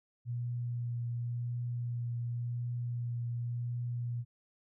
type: tone with vibrato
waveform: sine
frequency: 120 Hz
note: B2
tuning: 49 cents flat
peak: -33 dBFS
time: 0.25-4.25 s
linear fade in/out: 50 ms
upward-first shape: triangle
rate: 0.91 Hz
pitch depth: 16 cents each way
effects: none